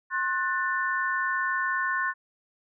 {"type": "chord", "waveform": "sine", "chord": "F# diminished", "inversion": "second", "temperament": "just", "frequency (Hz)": [1065.6, 1480, 1776], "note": ["C6", "F#6", "A6"], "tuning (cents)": [31, 0, 16], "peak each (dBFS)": -29, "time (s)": [0.1, 2.14], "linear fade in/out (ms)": 50, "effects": []}